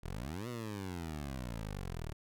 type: exponential two-way sweep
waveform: 15% pulse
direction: up then down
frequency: 36.96 to 124.5 to 36.96 Hz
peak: -33 dBFS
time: 0.03-2.13 s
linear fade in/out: 10 ms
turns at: 0.48 s
effects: none